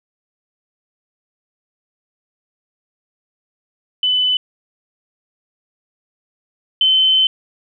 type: tone pair in turn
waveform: sine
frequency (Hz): 3006 / 3066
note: F#7 / G7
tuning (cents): +27 / -39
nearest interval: unison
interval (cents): 34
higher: second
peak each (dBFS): -13 / -10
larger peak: second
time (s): 4.03-4.37 / 6.81-7.27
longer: second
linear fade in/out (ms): 2
effects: none